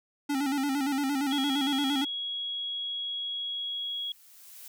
square tone with vibrato, 277.2 Hz, C#4, in tune, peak -27 dBFS, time 0.29-2.05 s, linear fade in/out 10 ms, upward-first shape square, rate 8.7 Hz, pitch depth 70 cents each way
sine tone, 3322 Hz, G#7, in tune, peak -31 dBFS, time 1.31-4.12 s, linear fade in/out 2 ms
blue noise with exponential growth, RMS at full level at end -45 dBFS, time 3.07-4.68 s, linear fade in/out 2 ms, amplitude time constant 350 ms
effects none

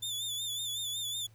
sawtooth tone with vibrato, 3520 Hz, A7, in tune, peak -31 dBFS, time 0.02-1.27 s, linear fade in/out 10 ms, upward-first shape sine, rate 5.4 Hz, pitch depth 65 cents each way, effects added 110 Hz sine -56 dBFS peak until 1.34 s + pink hiss -67 dBFS RMS until 1.34 s

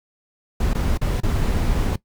brown noise with dropouts, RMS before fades -20 dBFS, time 0.6-1.96 s, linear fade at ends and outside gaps 5 ms, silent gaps 0.734-0.748 / 0.975-1.013 / 1.204-1.232 s, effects noise-tail reverb RT60 0.1 s tail -19 dB re dry

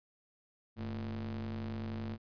square ring-modulated tone, 61.74 Hz, B1, in tune, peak -35 dBFS, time 0.76-2.18 s, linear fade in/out 50 ms, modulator 160 Hz, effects resampled to 11025 Hz

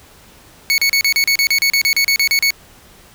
25% pulse tone bursts, 2217 Hz, C#7, in tune, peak -8 dBFS, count 16, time 0.7-2.505 s, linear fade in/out 0 ms, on 80 ms, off 35 ms, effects pink hiss -45 dBFS RMS until 3.14 s

